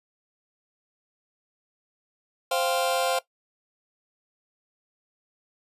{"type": "chord", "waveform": "sawtooth", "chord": "C suspended fourth", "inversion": "none", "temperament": "just", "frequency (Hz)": [523.3, 697.7, 784.9], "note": ["C5", "F5", "G5"], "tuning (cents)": [0, -2, 2], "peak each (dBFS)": [-22, -23, -26], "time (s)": [2.51, 3.19], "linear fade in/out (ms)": 5, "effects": ["noise-tail reverb RT60 0.1 s tail -17 dB re dry", "resampled to 32000 Hz"]}